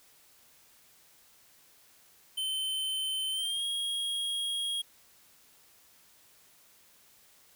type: tone with pitch glide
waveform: square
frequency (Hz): 3076 to 3278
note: G7 to G#7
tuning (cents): -33 to -23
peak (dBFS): -31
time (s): 2.37-4.82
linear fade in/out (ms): 10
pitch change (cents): +110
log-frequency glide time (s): 3.31-3.64
effects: white hiss -61 dBFS RMS until 7.55 s